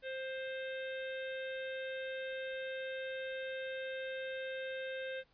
harmonic tone, 525 Hz, C5, 6 cents sharp, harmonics 1 / 3 / 4 / 5 / 6 / 7, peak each -40 / -45 / -53 / -51 / -56 / -53 dBFS, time 0.02-5.24 s, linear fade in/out 50 ms, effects pink hiss -71 dBFS RMS until 5.33 s + resampled to 11025 Hz

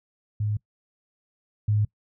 sine tone pair in turn, 105.3 / 105.3 Hz, G#2 / G#2, +24 / +24 cents, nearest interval unison, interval 0 cents, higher neither, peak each -23 / -19 dBFS, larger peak second, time 0.4-0.57 / 1.68-1.85 s, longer neither, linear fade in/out 5 ms, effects noise-tail reverb RT60 0.1 s tail -23 dB re dry

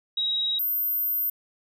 sine tone pair in turn, 3820 / 13613 Hz, A#7 / G#9, +42 / +42 cents, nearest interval octave + minor seventh, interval 2200 cents, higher second, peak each -23 dBFS, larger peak neither, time 0.17-0.59 / 0.59-1.3 s, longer second, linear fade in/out 5 ms, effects none

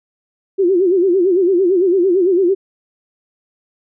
sine tone with vibrato, 366.9 Hz, F#4, 15 cents flat, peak -10 dBFS, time 0.58-2.55 s, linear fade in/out 20 ms, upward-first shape sine, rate 8.9 Hz, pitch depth 130 cents each way, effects none

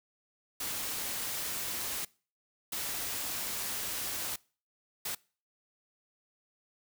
white noise bursts at uneven times, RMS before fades -36 dBFS, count 3, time 0.6-2.05 / 2.72-4.36 / 5.05-5.15 s, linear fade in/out 5 ms, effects noise-tail reverb RT60 0.4 s tail -24 dB re dry

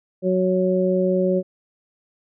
harmonic tone, 185 Hz, F#3, in tune, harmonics 1 / 2 / 3, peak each -21 / -21 / -21 dBFS, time 0.22-1.43 s, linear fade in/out 50 ms, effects none

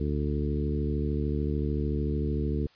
harmonic tone with a mistuned harmonic, 73.42 Hz, D2, in tune, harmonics 1 / 2 / 3 / 4 / 5 / 6, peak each -29 / -32 / -34 / -35 / -36 / -37 dBFS, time 0-2.67 s, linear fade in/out 5 ms, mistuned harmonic 1, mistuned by -16 cents, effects white hiss -60 dBFS RMS until 2.75 s + resampled to 11025 Hz

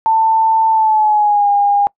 sine tone with pitch glide, 890 to 811.4 Hz, A5 to G#5, +20 to -41 cents, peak -9 dBFS, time 0.06-1.87 s, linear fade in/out 0 ms, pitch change -161 cents, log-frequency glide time 0.7-1.49 s, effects noise-tail reverb RT60 0.1 s tail -25 dB re dry

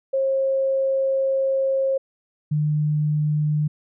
sine tone pair in turn, 537 / 150.69 Hz, C5 / D3, +45 / +45 cents, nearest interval octave + minor seventh, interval 2200 cents, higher first, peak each -18 dBFS, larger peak neither, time 0.13-1.98 / 2.51-3.68 s, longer first, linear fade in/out 10 ms, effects none

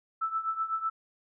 sine tone with tremolo, 1318.5 Hz, E6, in tune, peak -25 dBFS, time 0.21-0.9 s, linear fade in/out 10 ms, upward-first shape triangle, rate 8 Hz, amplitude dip 85%, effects none

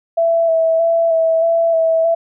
sine tone with vibrato, 659.3 Hz, E5, in tune, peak -11 dBFS, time 0.17-2.15 s, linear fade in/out 10 ms, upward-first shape square, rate 1.6 Hz, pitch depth 19 cents each way, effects none

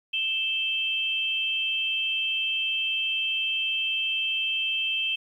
sine tone pair together, 2637 / 3142 Hz, E7 / G7, 0 / +3 cents, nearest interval minor third, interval 303 cents, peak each -27 dBFS, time 0.13-5.16 s, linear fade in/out 10 ms, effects 10-bit

